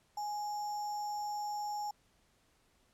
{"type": "tone with sample-and-hold", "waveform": "sine", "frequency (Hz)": 834, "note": "G#5", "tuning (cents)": 7, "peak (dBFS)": -35, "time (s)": [0.17, 1.91], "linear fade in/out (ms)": 5, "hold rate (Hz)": 6300, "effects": ["pink hiss -71 dBFS RMS until 2.93 s", "low-pass 11000 Hz 12 dB/octave"]}